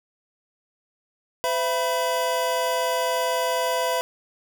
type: tone cluster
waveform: square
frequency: 511 / 669 / 983 Hz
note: C5 / E5 / B5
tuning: -41 / +25 / -8 cents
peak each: -27 dBFS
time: 1.44-4.01 s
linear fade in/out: 0 ms
effects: none